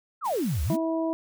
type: exponential two-way sweep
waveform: sine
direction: down then up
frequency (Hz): 1417 to 65.41 to 368.2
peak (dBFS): -24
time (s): 0.21-0.79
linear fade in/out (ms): 50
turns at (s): 0.63
type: noise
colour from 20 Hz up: white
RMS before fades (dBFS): -42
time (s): 0.24-0.77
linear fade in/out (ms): 20
type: harmonic tone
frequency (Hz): 325.4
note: E4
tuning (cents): -22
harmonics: 1 / 2 / 3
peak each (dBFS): -26 / -29 / -36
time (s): 0.7-1.13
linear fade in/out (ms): 0
effects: none